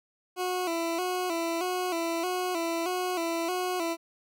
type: tone with vibrato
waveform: 20% pulse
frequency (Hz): 348.8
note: F4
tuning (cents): -2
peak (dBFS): -23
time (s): 0.36-3.97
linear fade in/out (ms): 50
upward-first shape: square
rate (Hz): 1.6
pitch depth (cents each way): 77
effects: none